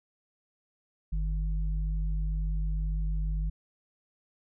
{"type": "tone pair together", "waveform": "sine", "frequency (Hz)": [49, 155.56], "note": ["G1", "D#3"], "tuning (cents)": [0, 0], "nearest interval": "octave + minor sixth", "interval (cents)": 2000, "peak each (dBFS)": [-27, -37], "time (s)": [1.12, 3.5], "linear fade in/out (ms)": 10, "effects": []}